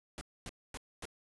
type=noise bursts; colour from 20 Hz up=pink; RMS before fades=-43 dBFS; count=4; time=0.18-1.054 s; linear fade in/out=0 ms; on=31 ms; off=250 ms; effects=resampled to 24000 Hz